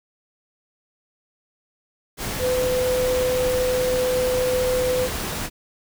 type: tone in noise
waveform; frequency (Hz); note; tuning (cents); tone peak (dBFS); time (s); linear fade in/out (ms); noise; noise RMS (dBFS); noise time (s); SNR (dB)
sine; 505; B4; +39; -19; 2.39-5.09; 50; pink; -28; 2.17-5.5; +6
effects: none